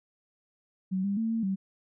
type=tone with pitch steps; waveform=sine; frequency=188.1 / 199.6 / 224.7 / 226.5 / 192.6 Hz; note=F#3 / G3 / A3 / A#3 / G3; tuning=+29 / +32 / +37 / -50 / -30 cents; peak=-26 dBFS; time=0.91-1.56 s; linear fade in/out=20 ms; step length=130 ms; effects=none